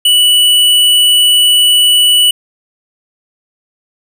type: tone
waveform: square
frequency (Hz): 2956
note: F#7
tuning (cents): -2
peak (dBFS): -6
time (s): 0.05-2.31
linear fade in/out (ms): 5
effects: 8-bit